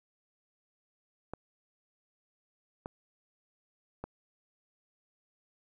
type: clicks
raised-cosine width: 1 ms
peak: -24 dBFS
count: 3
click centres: 1.336 / 2.859 / 4.04 s
effects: 11-bit